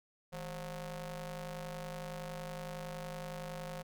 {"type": "ring-modulated tone", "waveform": "sawtooth", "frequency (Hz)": 185.7, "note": "F#3", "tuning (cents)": 7, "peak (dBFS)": -34, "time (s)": [0.32, 3.83], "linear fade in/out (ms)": 20, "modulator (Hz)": 346, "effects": []}